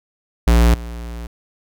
square tone with level steps, 58.27 Hz, A#1, in tune, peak -10 / -28 dBFS, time 0.47-1.27 s, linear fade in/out 5 ms, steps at 0.74 s, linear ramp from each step 2 ms, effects none

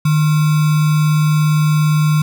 sine tone with sample-and-hold, 152.9 Hz, D#3, 30 cents flat, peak -10 dBFS, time 0.05-2.22 s, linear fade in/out 5 ms, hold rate 1225 Hz, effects none

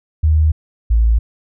sine tone pair in turn, 77.8 / 56.15 Hz, D#2 / A1, 0 / +36 cents, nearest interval tritone, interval 564 cents, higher first, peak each -9 dBFS, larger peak neither, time 0.23-0.52 / 0.9-1.19 s, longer neither, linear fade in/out 10 ms, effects none

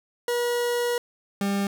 40% pulse tone pair in turn, 481.3 / 199.29 Hz, B4 / G3, -45 / +29 cents, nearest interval octave + minor third, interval 1526 cents, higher first, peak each -22 dBFS, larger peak neither, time 0.28-0.98 / 1.41-1.67 s, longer first, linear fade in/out 2 ms, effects none

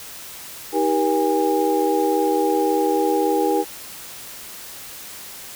sine tone cluster, 316.4 / 394.5 / 478.1 / 817 Hz, D#4 / G4 / A#4 / G#5, +29 / +11 / +44 / -29 cents, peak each -22 dBFS, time 0.72-3.65 s, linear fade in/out 50 ms, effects white hiss -37 dBFS RMS until 5.55 s

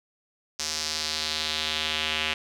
square tone with band-pass filter sweep, 77.78 Hz, D#2, in tune, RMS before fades -29 dBFS, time 0.59-2.34 s, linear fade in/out 5 ms, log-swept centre 5600 to 2800 Hz, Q 2.6, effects none

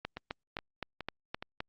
two click trains, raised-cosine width 0.3 ms, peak -23 / -19 dBFS, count 4 / 7, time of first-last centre 0.17-1.425 / 0.05-1.604 s, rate 2.39 / 3.86 Hz, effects low-pass 5000 Hz 12 dB/octave + Opus 48 kbps

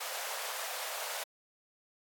pink high-pass noise, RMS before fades -39 dBFS, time 0-1.24 s, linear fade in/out 10 ms, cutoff 510 Hz, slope 48 dB/octave, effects AAC 64 kbps

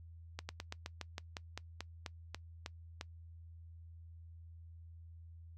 slowing click train, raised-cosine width 0.2 ms, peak -24 dBFS, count 14, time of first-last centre 0.39-3.011 s, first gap 100 ms, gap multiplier 1.11, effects noise-tail reverb RT60 0.1 s tail -22 dB re dry + added 83 Hz sine -51 dBFS peak until 5.57 s

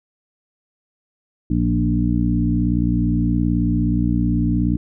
harmonic tone with a mistuned harmonic, 59 Hz, A#1, 22 cents sharp, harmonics 1 / 2 / 3 / 4 / 5, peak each -22 / -22 / -22 / -22 / -22 dBFS, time 1.5-4.77 s, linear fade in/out 5 ms, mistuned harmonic 3, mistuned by +15 cents, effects none

